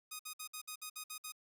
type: tone bursts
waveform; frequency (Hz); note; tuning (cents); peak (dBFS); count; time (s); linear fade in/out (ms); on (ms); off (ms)
5% pulse; 1245; D#6; +1; -31; 9; 0.11-1.322; 10; 84; 57
effects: none